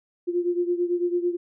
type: beating tone pair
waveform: sine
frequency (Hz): 349.2 / 358.2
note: F4 / F4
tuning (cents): 0 / +44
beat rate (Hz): 9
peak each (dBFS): -23 / -27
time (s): 0.27-1.37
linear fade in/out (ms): 20
effects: none